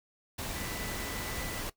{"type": "tone in noise", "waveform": "sine", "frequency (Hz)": 1984, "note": "B6", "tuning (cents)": 7, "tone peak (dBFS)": -45, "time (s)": [0.55, 1.62], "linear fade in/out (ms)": 10, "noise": "pink", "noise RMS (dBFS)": -37, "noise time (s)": [0.38, 1.7], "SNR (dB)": -11, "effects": ["noise-tail reverb RT60 0.1 s tail -18 dB re dry"]}